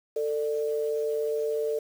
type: tone pair together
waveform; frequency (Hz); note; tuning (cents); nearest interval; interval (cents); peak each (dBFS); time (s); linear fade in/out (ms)
sine; 445.8 / 594; A4 / D5; +23 / +20; perfect fourth; 497; -26 / -32; 0.16-1.79; 5
effects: 8-bit

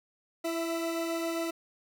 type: tone pair together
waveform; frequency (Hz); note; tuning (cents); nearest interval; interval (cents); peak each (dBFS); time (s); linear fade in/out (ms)
40% pulse; 333.4 / 659.3; E4 / E5; +20 / 0; octave; 1180; -31 / -34; 0.44-1.51; 10
effects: none

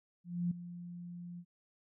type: tone with ADSR envelope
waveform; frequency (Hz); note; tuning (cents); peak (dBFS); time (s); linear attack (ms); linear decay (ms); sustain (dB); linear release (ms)
sine; 174.61; F3; 0; -29; 0.24-1.45; 270; 6; -14; 63
effects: none

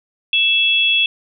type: tone pair together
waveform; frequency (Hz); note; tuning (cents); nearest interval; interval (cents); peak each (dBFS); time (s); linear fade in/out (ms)
sine; 2645 / 3354; E7 / G#7; +5 / +16; major third; 411; -15; 0.33-1.06; 2
effects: none

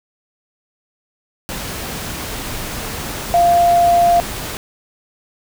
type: tone in noise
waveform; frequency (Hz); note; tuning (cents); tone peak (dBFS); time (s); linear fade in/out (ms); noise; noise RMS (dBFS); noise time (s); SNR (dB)
sine; 694; F5; -11; -9; 3.34-4.2; 0; pink; -26; 1.49-4.57; +14
effects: none

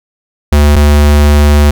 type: tone pair in turn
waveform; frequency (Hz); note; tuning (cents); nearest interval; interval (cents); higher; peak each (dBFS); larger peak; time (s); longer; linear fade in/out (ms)
square; 73.42 / 73.42; D2 / D2; 0 / 0; unison; 0; neither; -4; neither; 0.52-0.76 / 0.76-1.71; second; 5
effects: none

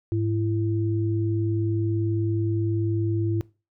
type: tone pair together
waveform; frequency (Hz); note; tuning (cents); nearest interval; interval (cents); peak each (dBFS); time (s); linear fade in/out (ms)
sine; 105.6 / 335.3; G#2 / E4; +29 / +30; octave + minor sixth; 2001; -23 / -26; 0.12-3.41; 0
effects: noise-tail reverb RT60 0.3 s tail -21 dB re dry

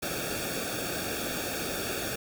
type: noise with comb filter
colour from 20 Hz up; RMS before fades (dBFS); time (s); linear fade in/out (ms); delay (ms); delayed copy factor
pink; -33; 0.02-2.16; 10; 0.99; -0.9
effects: none

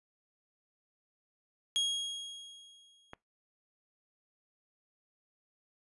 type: tone with exponential decay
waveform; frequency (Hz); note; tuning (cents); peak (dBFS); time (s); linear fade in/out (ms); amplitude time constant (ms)
40% pulse; 3283; G#7; -21; -26; 1.76-3.14; 0; 300
type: click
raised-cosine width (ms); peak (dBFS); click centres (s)
0.5; -29; 3.134
effects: noise-tail reverb RT60 0.2 s tail -23 dB re dry + resampled to 24000 Hz

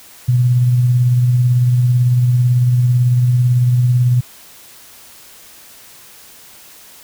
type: tone with tremolo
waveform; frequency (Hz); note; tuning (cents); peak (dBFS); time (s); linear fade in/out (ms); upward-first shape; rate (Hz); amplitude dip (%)
sine; 123.47; B2; 0; -8; 0.28-4.21; 10; sine; 18; 30
effects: white hiss -41 dBFS RMS until 7.03 s

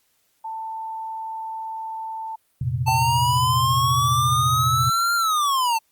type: tone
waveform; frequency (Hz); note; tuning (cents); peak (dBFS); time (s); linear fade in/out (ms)
sine; 889; A5; +18; -28; 0.44-2.36; 10
type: chord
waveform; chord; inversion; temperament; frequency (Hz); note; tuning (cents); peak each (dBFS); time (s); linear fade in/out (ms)
sine; F suspended fourth; none; just; 87.31 / 116.41 / 130.96; F2 / Bb2 / C3; 0 / -2 / +2; -30 / -25 / -24; 2.61-4.9; 5
type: linear two-way sweep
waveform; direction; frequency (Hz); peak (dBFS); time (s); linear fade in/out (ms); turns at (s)
square; up then down; 880 to 1396.9 to 880; -19; 2.86-5.79; 20; 5.15
type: tone with exponential decay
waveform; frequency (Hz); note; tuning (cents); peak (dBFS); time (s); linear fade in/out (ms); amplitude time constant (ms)
sine; 782; G5; -4; -21; 2.88-3.3; 1; 90
effects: white hiss -66 dBFS RMS until 5.91 s + Opus 48 kbps

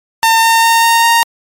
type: tone with pitch steps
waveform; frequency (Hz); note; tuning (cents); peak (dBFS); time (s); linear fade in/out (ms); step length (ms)
sawtooth; 905 / 910.8 / 916.6 / 922.4 / 928.3; A5 / A#5 / A#5 / A#5 / A#5; +48 / -40 / -29 / -19 / -7; -3; 0.23-1.23; 0; 200
effects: MP3 64 kbps

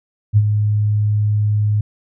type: tone with ADSR envelope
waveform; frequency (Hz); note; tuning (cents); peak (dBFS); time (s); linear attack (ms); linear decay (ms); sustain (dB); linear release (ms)
sine; 105.1; G#2; +21; -6; 0.33-1.81; 39; 49; -7; 4
effects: none

